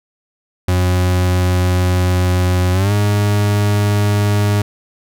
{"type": "tone with pitch glide", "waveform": "40% pulse", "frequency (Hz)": [90.7, 102.99], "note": ["F#2", "G#2"], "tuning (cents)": [-34, -14], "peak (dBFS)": -11, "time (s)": [0.68, 4.62], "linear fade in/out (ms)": 5, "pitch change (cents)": 220, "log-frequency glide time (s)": [2.72, 2.92], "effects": []}